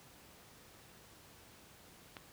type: click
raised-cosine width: 0.3 ms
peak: -29 dBFS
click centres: 2.168 s
effects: pink hiss -59 dBFS RMS until 2.32 s + high-pass 60 Hz 12 dB/octave